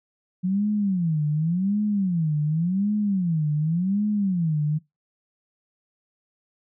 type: tone with vibrato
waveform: sine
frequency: 177.2 Hz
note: F3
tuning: 25 cents sharp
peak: -20 dBFS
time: 0.43-4.79 s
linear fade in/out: 20 ms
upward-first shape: sine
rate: 0.89 Hz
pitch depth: 300 cents each way
effects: noise-tail reverb RT60 0.2 s tail -22 dB re dry